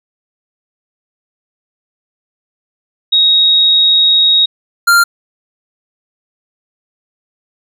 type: tone pair in turn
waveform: sine / square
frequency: 3774 / 1391.8 Hz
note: A#7 / F6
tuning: +21 / -6 cents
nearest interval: octave + perfect fourth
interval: 1727 cents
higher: first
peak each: -6 dBFS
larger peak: neither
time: 3.12-4.46 / 4.87-5.04 s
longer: first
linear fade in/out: 10 ms
effects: none